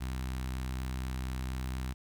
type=tone with notch filter; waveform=sawtooth; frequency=64.2 Hz; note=C2; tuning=32 cents flat; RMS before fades=-36 dBFS; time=0-1.94 s; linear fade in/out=20 ms; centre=500 Hz; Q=0.89; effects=11-bit